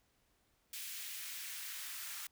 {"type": "noise with high-pass filter sweep", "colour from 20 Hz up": "white", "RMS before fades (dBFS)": -45, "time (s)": [0.73, 2.27], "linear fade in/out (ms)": 2, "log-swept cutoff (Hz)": [2400, 1400], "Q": 1.3, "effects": ["pink hiss -75 dBFS RMS until 2.31 s"]}